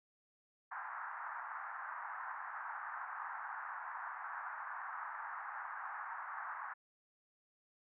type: band-pass noise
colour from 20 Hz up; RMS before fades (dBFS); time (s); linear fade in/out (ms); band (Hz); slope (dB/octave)
pink; -45; 0.71-6.74; 10; 840 to 1700; 48
effects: none